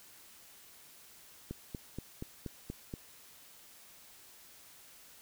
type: click train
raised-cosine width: 3 ms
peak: -26 dBFS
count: 7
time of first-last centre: 1.51-2.939 s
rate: 4.2 Hz
effects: white hiss -57 dBFS RMS until 5.21 s